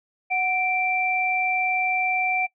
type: tone pair together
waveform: sine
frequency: 740 / 2349 Hz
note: F#5 / D7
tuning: 0 / 0 cents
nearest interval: octave + minor sixth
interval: 2000 cents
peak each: -24 / -23 dBFS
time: 0.3-2.47 s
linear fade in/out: 20 ms
effects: noise-tail reverb RT60 0.1 s tail -22 dB re dry